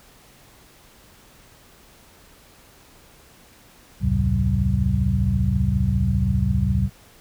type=tone cluster; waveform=sine; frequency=66.6 / 81.4 / 106.9 / 131.2 / 189.3 Hz; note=C2 / E2 / A2 / C3 / F#3; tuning=+31 / -21 / -49 / +5 / +40 cents; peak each=-24 dBFS; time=4-6.9 s; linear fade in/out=50 ms; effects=pink hiss -51 dBFS RMS until 7.2 s